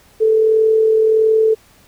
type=tone with amplitude modulation; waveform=sine; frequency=440 Hz; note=A4; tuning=in tune; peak=-8 dBFS; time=0.2-1.55 s; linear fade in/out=20 ms; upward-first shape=sine; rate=41.5 Hz; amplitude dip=35%; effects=pink hiss -50 dBFS RMS until 1.87 s